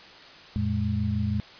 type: tone cluster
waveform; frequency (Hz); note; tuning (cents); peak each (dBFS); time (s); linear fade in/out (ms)
sine; 87.6 / 113.8 / 208.3; F2 / A#2 / G#3; +6 / -41 / +5; -28; 0.56-1.4; 0
effects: white hiss -47 dBFS RMS until 1.59 s + resampled to 11025 Hz